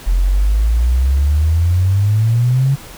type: exponential sweep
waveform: sine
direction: up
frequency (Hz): 42.26 to 139.6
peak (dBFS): -10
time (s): 0.06-2.76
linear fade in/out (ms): 20
effects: pink hiss -36 dBFS RMS until 2.97 s